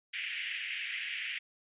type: band-pass noise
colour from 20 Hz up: white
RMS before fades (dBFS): -38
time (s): 0.13-1.39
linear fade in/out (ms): 10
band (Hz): 1800 to 3000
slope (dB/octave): 48
effects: resampled to 8000 Hz